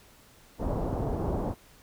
pink low-pass noise, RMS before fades -30 dBFS, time 0.58-1.55 s, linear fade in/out 50 ms, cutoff 850 Hz, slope 24 dB/octave, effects pink hiss -57 dBFS RMS until 1.82 s

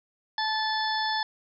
harmonic tone, 872 Hz, A5, 16 cents flat, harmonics 1 / 2 / 4 / 5 / 6, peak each -28 / -31 / -34 / -35 / -36 dBFS, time 0.38-1.23 s, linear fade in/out 2 ms, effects none

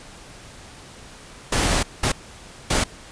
pink noise bursts at uneven times, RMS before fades -20 dBFS, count 3, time 1.52-1.83 / 2.03-2.12 / 2.7-2.84 s, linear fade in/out 5 ms, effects pink hiss -43 dBFS RMS until 3.11 s + resampled to 22050 Hz

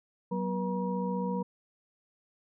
sine tone cluster, 187.4 / 242.2 / 482.9 / 955 Hz, F#3 / B3 / B4 / A#5, +22 / -34 / -39 / +42 cents, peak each -31 / -39 / -35 / -37 dBFS, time 0.31-1.43 s, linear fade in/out 10 ms, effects none

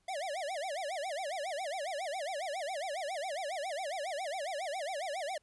square tone with vibrato, 659.3 Hz, E5, in tune, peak -36 dBFS, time 0.08-5.38 s, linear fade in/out 5 ms, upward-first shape sine, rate 7.3 Hz, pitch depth 290 cents each way, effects pink hiss -75 dBFS RMS until 5.42 s + resampled to 24000 Hz

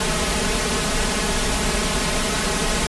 pink noise with comb filter, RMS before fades -21 dBFS, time 0-2.87 s, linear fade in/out 5 ms, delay 4.7 ms, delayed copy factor +0.9, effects resampled to 24000 Hz

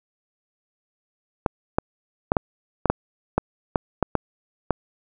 clicks, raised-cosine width 1 ms, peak -4 dBFS, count 11, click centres 1.462 / 1.785 / 2.319 / 2.368 / 2.857 / 2.9 / 3.38 / 3.758 / 4.027 / 4.153 / 4.707 s, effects none

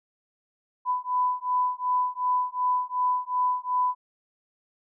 sine beating tone pair, 997 / 999.7 Hz, B5 / B5, +16 / +21 cents, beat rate 2.7 Hz, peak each -26 dBFS, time 0.85-3.95 s, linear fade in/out 50 ms, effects none

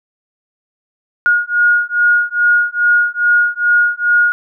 sine beating tone pair, 1435 / 1437.4 Hz, F6 / F6, +47 / +49 cents, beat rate 2.4 Hz, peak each -13 dBFS, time 1.26-4.32 s, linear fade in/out 0 ms, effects none

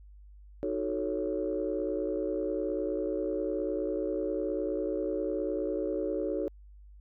sine chord, D# half-diminished seventh, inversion none, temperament equal, 311.1 / 370 / 440 / 554.4 Hz, D#4 / F#4 / A4 / C#5, 0 / 0 / 0 / 0 cents, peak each -34 dBFS, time 0.63-6.48 s, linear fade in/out 0 ms, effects tanh soft clip ceiling -20 dBFS + added 50 Hz sine -49 dBFS peak until 7 s

